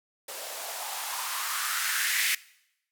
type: noise with band-pass filter sweep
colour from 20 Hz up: violet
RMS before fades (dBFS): -31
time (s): 0.28-2.35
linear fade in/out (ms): 5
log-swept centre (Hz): 520 to 2100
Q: 3.7
effects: noise-tail reverb RT60 0.8 s tail -21 dB re dry